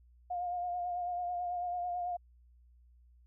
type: tone with vibrato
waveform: sine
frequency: 710 Hz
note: F5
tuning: 28 cents sharp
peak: -33 dBFS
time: 0.3-2.17 s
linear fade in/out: 10 ms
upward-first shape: sine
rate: 9.1 Hz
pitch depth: 29 cents each way
effects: added 60 Hz sine -59 dBFS peak until 3.26 s